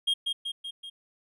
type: tone with echo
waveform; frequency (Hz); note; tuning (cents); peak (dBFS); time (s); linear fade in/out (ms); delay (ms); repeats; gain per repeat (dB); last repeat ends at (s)
triangle; 3238; G#7; -45; -21; 0.07-0.14; 10; 190; 4; -4; 0.9
effects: none